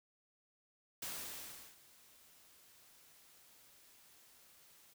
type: noise with ADSR envelope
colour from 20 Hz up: white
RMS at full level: -43 dBFS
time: 1.02-4.94 s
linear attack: 4 ms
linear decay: 730 ms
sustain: -21 dB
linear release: 16 ms
effects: none